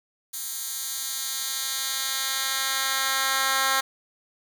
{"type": "tone with high-pass filter sweep", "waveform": "10% pulse", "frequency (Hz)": 267.4, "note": "C4", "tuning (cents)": 38, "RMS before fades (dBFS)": -27, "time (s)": [0.33, 3.81], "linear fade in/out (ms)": 10, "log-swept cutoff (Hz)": [8000, 1200], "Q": 0.72, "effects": []}